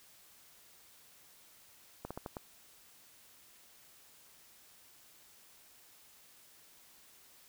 slowing click train, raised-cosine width 1 ms, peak -26 dBFS, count 5, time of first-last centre 2.05-2.368 s, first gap 56 ms, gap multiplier 1.24, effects white hiss -61 dBFS RMS until 7.48 s

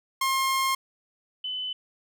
sawtooth / sine tone pair in turn, 1067 / 3018 Hz, C6 / F#7, +34 / +34 cents, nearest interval octave + tritone, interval 1800 cents, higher second, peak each -19 / -29 dBFS, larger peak first, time 0.21-0.75 / 1.44-1.73 s, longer first, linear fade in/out 5 ms, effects none

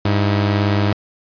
sawtooth tone pair together, 101.1 / 321 Hz, G#2 / E4, -46 / -46 cents, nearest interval octave + minor sixth, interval 2000 cents, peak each -11 / -19 dBFS, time 0.05-0.93 s, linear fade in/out 5 ms, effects resampled to 11025 Hz

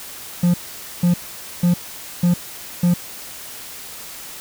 triangle tone bursts, 175.3 Hz, F3, 7 cents sharp, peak -10 dBFS, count 5, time 0.43-2.94 s, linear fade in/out 5 ms, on 110 ms, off 490 ms, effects white hiss -35 dBFS RMS until 4.4 s

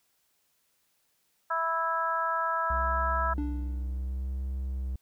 harmonic tone, 329 Hz, E4, 3 cents flat, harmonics 2 / 3 / 4 / 5, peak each -35 / -31 / -29 / -35 dBFS, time 1.5-3.34 s, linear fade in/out 10 ms
triangle tone with vibrato, 64.9 Hz, C2, 13 cents flat, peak -28 dBFS, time 2.7-4.96 s, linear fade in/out 5 ms, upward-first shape sine, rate 0.7 Hz, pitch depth 25 cents each way
triangle tone with exponential decay, 293.7 Hz, D4, in tune, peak -27 dBFS, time 3.38-4.17 s, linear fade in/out 0 ms, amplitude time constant 170 ms
effects white hiss -72 dBFS RMS until 5.01 s

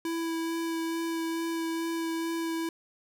square tone with vibrato, 330 Hz, E4, 2 cents sharp, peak -30 dBFS, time 0.05-2.69 s, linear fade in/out 2 ms, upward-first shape sine, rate 2.3 Hz, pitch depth 10 cents each way, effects none

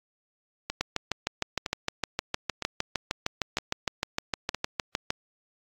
two click trains, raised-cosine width 0.2 ms, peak -13 / -9 dBFS, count 5 / 29, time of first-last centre 0.7-4.546 / 0.81-5.104 s, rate 1.04 / 6.52 Hz, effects AAC 64 kbps

